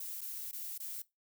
violet noise with dropouts, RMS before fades -42 dBFS, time 0-1.02 s, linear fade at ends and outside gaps 5 ms, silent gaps 0.209-0.214 / 0.514-0.529 / 0.779-0.8 s, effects noise-tail reverb RT60 0.2 s tail -20 dB re dry

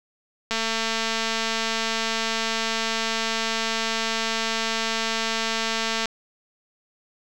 click train, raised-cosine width 0.2 ms, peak -8 dBFS, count 1249, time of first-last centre 0.51-6.057 s, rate 225 Hz, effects none

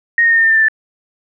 sine tone with pitch steps, 1864.7 / 1849.7 / 1834.8 / 1820 / 1805.3 / 1790.8 / 1776.4 / 1762.1 Hz, A#6 / A#6 / A#6 / A#6 / A6 / A6 / A6 / A6, 0 / -14 / -28 / -42 / +44 / +30 / +16 / +2 cents, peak -8 dBFS, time 0.18-0.684 s, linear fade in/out 2 ms, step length 63 ms, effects none

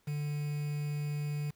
triangle tone with quantisation, 147.5 Hz, D3, 8 cents sharp, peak -30 dBFS, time 0.07-1.51 s, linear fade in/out 10 ms, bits 8, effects pink hiss -71 dBFS RMS until 1.55 s

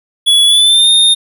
square tone with pitch glide, 3392 to 3657 Hz, G#7 to A#7, +36 to -34 cents, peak -6 dBFS, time 0.26-1.15 s, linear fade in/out 20 ms, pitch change +130 cents, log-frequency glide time 0.45-0.89 s, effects none

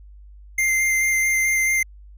square tone with vibrato, 2093 Hz, C7, in tune, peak -18 dBFS, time 0.58-1.83 s, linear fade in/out 5 ms, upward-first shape square, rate 4.6 Hz, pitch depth 9 cents each way, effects added 50 Hz sine -41 dBFS peak until 2.17 s

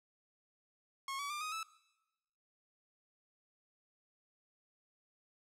sawtooth tone with pitch steps, 1088 / 1139.5 / 1193.3 / 1249.8 / 1308.9 Hz, C#6 / C#6 / D6 / D#6 / E6, -33 / +47 / +27 / +7 / -13 cents, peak -35 dBFS, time 1.08-1.63 s, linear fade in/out 2 ms, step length 110 ms, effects noise-tail reverb RT60 1.0 s tail -20 dB re dry + low-pass 11000 Hz 12 dB/octave

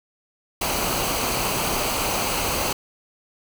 pink noise with comb filter, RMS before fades -24 dBFS, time 0.61-2.73 s, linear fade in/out 5 ms, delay 0.56 ms, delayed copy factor -0.5, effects none

